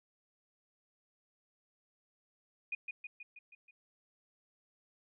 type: tone with echo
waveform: sine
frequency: 2460 Hz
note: D#7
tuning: 20 cents flat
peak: -34 dBFS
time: 2.72-2.75 s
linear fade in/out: 5 ms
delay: 160 ms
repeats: 6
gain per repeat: -4 dB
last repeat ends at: 3.71 s
effects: none